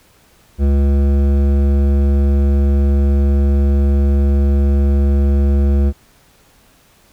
sine tone with hard clipping, 70 Hz, C#2, 18 cents sharp, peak -12 dBFS, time 0.58-5.93 s, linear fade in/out 50 ms, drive 13 dB, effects pink hiss -51 dBFS RMS until 7.12 s

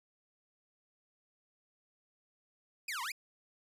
sawtooth exponential two-way sweep, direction down then up, 2583 to 904 to 2583 Hz, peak -33 dBFS, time 2.88-3.12 s, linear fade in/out 5 ms, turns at 3.02 s, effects resampled to 32000 Hz

